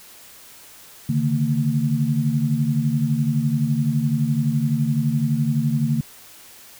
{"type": "tone cluster", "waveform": "sine", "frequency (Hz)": [139.6, 151.4, 228], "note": ["C#3", "D#3", "A#3"], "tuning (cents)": [13, -47, -38], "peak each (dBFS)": -22, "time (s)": [1.09, 6.01], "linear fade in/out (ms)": 5, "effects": ["white hiss -45 dBFS RMS until 6.79 s"]}